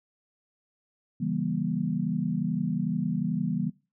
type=chord; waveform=sine; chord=C# diminished seventh; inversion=none; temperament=equal with one note detuned; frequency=138.59 / 164.81 / 196 / 238.5 Hz; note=C#3 / E3 / G3 / Bb3; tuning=0 / 0 / 0 / +40 cents; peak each=-35 / -30 / -31 / -31 dBFS; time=1.2-3.7 s; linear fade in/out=10 ms; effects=noise-tail reverb RT60 0.3 s tail -19 dB re dry